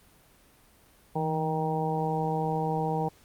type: harmonic tone with a mistuned harmonic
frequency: 157.1 Hz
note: D#3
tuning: 17 cents sharp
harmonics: 1 / 2 / 3 / 4 / 5 / 6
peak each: -30 / -37 / -32 / -40 / -31 / -36 dBFS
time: 1.15-3.09 s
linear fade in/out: 10 ms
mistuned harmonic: 1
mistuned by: +49 cents
effects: pink hiss -59 dBFS RMS until 3.24 s + Opus 32 kbps